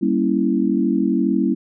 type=chord; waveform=sine; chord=G diminished seventh; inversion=none; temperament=equal with one note detuned; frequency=196 / 235.1 / 277.2 / 329.6 Hz; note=G3 / Bb3 / Db4 / Fb4; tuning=0 / +15 / 0 / 0 cents; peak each=-21 dBFS; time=0.01-1.55 s; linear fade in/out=20 ms; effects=none